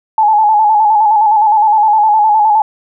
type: tone with vibrato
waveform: sine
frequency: 855 Hz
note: A5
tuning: 50 cents flat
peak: -6 dBFS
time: 0.18-2.62 s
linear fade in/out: 2 ms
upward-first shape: square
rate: 9.7 Hz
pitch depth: 47 cents each way
effects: none